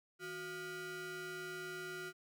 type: ring-modulated tone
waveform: 40% pulse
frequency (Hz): 528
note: C5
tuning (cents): +16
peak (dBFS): -39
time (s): 0.19-2.13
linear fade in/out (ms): 50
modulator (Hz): 896
effects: none